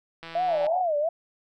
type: click train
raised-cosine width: 0.3 ms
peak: -24 dBFS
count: 73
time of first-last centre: 0.23-0.666 s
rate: 165 Hz
type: tone with vibrato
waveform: sine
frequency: 656 Hz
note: E5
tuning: 9 cents flat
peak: -22 dBFS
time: 0.35-1.09 s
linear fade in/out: 5 ms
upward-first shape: sine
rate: 2.8 Hz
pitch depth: 210 cents each way
type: band-pass noise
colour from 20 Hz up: white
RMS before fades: -34 dBFS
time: 0.48-0.82 s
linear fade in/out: 10 ms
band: 570 to 860 Hz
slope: 96 dB/octave
effects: none